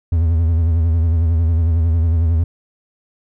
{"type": "tone with vibrato", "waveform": "triangle", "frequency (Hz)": 82.41, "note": "E2", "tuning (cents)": 0, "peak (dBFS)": -10, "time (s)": [0.12, 2.44], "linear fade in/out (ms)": 5, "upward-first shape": "sine", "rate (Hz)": 11, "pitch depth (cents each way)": 74, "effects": []}